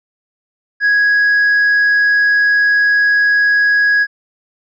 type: tone with hard clipping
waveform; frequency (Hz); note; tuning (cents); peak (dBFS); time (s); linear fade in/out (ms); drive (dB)
triangle; 1661.2; G#6; 0; -8; 0.8-4.07; 50; 1
effects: resampled to 16000 Hz